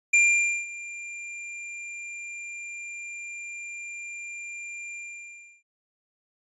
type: tone with ADSR envelope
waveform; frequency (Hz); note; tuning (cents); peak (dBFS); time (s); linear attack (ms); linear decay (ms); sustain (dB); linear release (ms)
square; 2388; D7; +28; -16; 0.13-5.63; 9; 520; -20; 680
effects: resampled to 24000 Hz